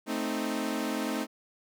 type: chord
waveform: sawtooth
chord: A diminished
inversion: none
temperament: equal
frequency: 220 / 261.6 / 311.1 Hz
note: A3 / C4 / Eb4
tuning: 0 / 0 / 0 cents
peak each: -30 dBFS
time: 0.06-1.27 s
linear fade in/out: 50 ms
effects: none